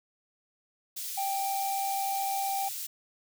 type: high-pass noise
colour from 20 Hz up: white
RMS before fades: -37 dBFS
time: 0.96-2.87 s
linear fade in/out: 10 ms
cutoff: 3800 Hz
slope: 12 dB/octave
type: tone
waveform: triangle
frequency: 784 Hz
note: G5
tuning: in tune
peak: -27 dBFS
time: 1.17-2.69 s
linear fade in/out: 10 ms
effects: none